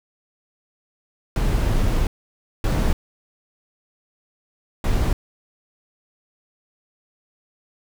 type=noise bursts at uneven times; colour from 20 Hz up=brown; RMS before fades=-19 dBFS; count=3; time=1.36-2.07 / 2.64-2.93 / 4.84-5.13 s; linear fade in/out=2 ms; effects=none